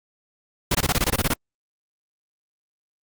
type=noise bursts; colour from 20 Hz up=pink; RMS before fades=-20 dBFS; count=11; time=0.71-1.338 s; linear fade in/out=5 ms; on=38 ms; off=21 ms; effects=Opus 48 kbps